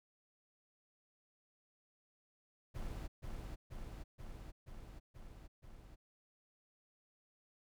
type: noise with echo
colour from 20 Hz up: brown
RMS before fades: -43 dBFS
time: 2.74-3.08 s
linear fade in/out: 20 ms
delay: 480 ms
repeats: 6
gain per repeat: -2 dB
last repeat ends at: 5.96 s
effects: none